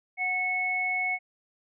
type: tone pair together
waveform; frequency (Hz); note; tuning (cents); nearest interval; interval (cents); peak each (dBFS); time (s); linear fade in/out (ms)
sine; 738 / 2200; F#5 / C#7; -5 / -14; octave + perfect fifth; 1891; -33 / -26; 0.17-1.19; 50
effects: none